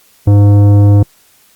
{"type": "tone with tanh clipping", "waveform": "sine", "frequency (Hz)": 101.9, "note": "G#2", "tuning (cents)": -32, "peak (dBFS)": -5, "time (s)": [0.27, 1.03], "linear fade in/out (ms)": 5, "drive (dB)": 13, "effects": ["white hiss -48 dBFS RMS until 1.55 s", "Opus 48 kbps"]}